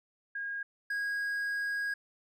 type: tone pair in turn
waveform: sine / triangle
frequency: 1630 / 1642.3 Hz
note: G#6 / G#6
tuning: -33 / -20 cents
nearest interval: unison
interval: 13 cents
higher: second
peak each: -34 / -29 dBFS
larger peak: second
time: 0.35-0.63 / 0.9-1.94 s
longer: second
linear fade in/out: 5 ms
effects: none